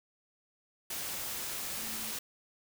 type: tone in noise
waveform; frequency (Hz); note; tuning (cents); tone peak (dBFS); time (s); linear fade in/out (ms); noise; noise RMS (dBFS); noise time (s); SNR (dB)
sine; 220; A3; 0; -49; 1.77-2.12; 5; white; -38; 0.9-2.19; -14
effects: none